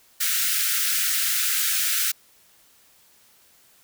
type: high-pass noise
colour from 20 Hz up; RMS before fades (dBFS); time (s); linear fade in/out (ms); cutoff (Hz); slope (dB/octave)
white; -23; 0.2-2.12; 10; 1300; 96
effects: white hiss -57 dBFS RMS until 3.83 s